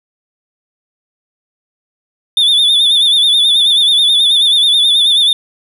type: tone with vibrato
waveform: triangle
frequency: 3543 Hz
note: A7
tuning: 11 cents sharp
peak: -6 dBFS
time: 2.37-5.33 s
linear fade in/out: 2 ms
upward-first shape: sine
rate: 9.3 Hz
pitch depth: 73 cents each way
effects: none